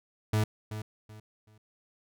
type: tone with echo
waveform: 40% pulse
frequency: 107.4 Hz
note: A2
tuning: 41 cents flat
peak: -23 dBFS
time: 0.33-0.44 s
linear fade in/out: 5 ms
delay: 380 ms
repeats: 3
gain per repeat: -11 dB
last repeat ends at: 1.58 s
effects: none